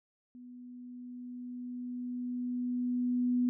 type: tone with level ramp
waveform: sine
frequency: 246.9 Hz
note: B3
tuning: in tune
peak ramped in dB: -47 to -25 dBFS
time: 0.35-3.49 s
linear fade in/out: 0 ms
effects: none